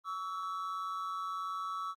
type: tone pair together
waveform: triangle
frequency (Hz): 1129.7 / 1311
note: C#6 / E6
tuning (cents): +32 / -10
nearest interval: minor third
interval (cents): 258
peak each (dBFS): -37 / -36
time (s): 0.04-1.95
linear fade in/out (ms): 50
effects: Opus 32 kbps